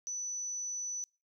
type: tone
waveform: sine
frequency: 5970 Hz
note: F#8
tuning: 15 cents sharp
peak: -35 dBFS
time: 0.07-1.04 s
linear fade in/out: 0 ms
effects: noise-tail reverb RT60 0.3 s tail -25 dB re dry